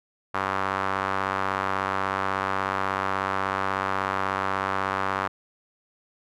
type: tone with band-pass filter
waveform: sawtooth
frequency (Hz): 96.4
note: G2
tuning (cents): -28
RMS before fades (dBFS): -27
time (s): 0.34-5.28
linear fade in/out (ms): 10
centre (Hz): 1200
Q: 2.2
effects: none